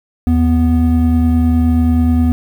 triangle tone pair together, 78.85 / 246.1 Hz, D#2 / B3, +24 / -6 cents, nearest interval octave + minor sixth, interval 1970 cents, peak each -10 dBFS, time 0.27-2.32 s, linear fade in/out 0 ms, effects 7-bit

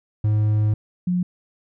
triangle / sine tone pair in turn, 106.5 / 179.11 Hz, G#2 / F3, +44 / +44 cents, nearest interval major sixth, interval 900 cents, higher second, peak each -14 / -18 dBFS, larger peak first, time 0.24-0.74 / 1.07-1.23 s, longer first, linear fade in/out 5 ms, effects none

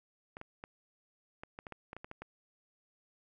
clicks, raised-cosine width 0.5 ms, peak -29 dBFS, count 12, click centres 0.369 / 0.414 / 0.639 / 1.435 / 1.589 / 1.668 / 1.723 / 1.931 / 1.966 / 2.045 / 2.114 / 2.22 s, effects none

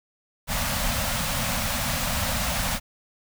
pink band-stop noise, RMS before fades -26 dBFS, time 0.47-2.8 s, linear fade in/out 50 ms, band 260 to 520 Hz, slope 96 dB/octave, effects none

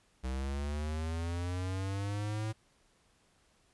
square linear sweep, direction up, 63.4 to 110.2 Hz, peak -34 dBFS, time 0.23-2.53 s, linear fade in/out 20 ms, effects pink hiss -69 dBFS RMS until 3.73 s + resampled to 24000 Hz

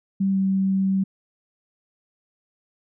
sine tone with pitch glide, 194.2 to 192.3 Hz, G3 to G3, -16 to -33 cents, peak -18 dBFS, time 0.2-1.04 s, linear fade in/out 10 ms, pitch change -17 cents, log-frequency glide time 0.31-0.38 s, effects none

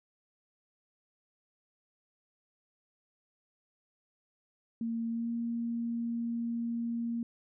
sine tone with pitch glide, 229.6 to 233.5 Hz, A#3 to A#3, -26 to +3 cents, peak -31 dBFS, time 4.81-7.23 s, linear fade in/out 2 ms, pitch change +29 cents, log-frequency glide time 5.09-5.3 s, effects none

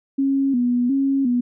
sine tone with vibrato, 258.3 Hz, C4, 22 cents flat, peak -16 dBFS, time 0.18-1.41 s, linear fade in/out 10 ms, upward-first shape square, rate 1.4 Hz, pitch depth 97 cents each way, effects none

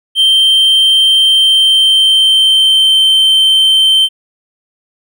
triangle tone with pitch glide, 3136 to 3111 Hz, G7 to G7, 0 to -14 cents, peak -4 dBFS, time 0.15-4.09 s, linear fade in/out 50 ms, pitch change -14 cents, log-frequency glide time 1.19-3.01 s, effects none

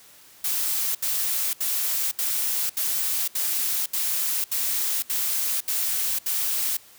blue noise bursts, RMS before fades -25 dBFS, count 11, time 0.44-6.77 s, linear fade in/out 5 ms, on 510 ms, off 72 ms, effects white hiss -51 dBFS RMS until 6.98 s + high-pass 60 Hz 12 dB/octave

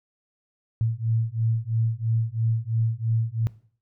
sine beating tone pair, 111.8 / 114.8 Hz, A2 / A#2, +28 / -26 cents, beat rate 3 Hz, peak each -25 dBFS, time 0.81-3.47 s, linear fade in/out 0 ms, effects noise-tail reverb RT60 0.5 s tail -19 dB re dry

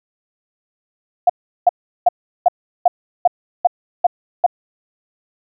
sine tone bursts, 710 Hz, F5, 28 cents sharp, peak -6 dBFS, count 9, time 1.27-4.464 s, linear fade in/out 5 ms, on 26 ms, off 370 ms, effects none

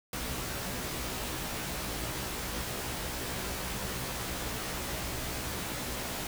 pink noise with comb filter, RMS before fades -36 dBFS, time 0.13-6.27 s, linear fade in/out 2 ms, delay 16 ms, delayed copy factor +0.9, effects none

